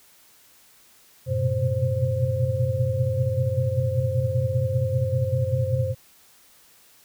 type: tone cluster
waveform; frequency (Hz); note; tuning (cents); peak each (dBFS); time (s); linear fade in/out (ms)
sine; 94.7 / 114.1 / 124.4 / 129.5 / 524; F#2 / A#2 / B2 / C3 / C5; +41 / -37 / +13 / -17 / +2; -27; 1.26-5.95; 50
effects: white hiss -55 dBFS RMS until 7.04 s